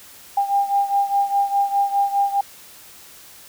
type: beating tone pair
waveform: sine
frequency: 799 / 803.9 Hz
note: G5 / G5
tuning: +33 / +43 cents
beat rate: 4.9 Hz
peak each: -18 / -22 dBFS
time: 0.37-2.41 s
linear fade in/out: 5 ms
effects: white hiss -44 dBFS RMS until 3.48 s